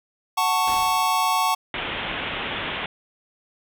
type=chord; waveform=square; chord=F# minor; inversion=none; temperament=just; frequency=740 / 888 / 1110 Hz; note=F#5 / A5 / C#6; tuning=0 / +16 / +2 cents; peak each=-26 / -24 / -23 dBFS; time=0.37-1.55 s; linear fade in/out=10 ms
type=noise with exponential decay; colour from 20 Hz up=pink; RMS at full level=-33 dBFS; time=0.67-1.41 s; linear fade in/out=5 ms; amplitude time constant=160 ms
type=low-pass noise; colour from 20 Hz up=white; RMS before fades=-29 dBFS; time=1.74-2.86 s; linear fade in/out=2 ms; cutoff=3500 Hz; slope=96 dB/octave
effects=none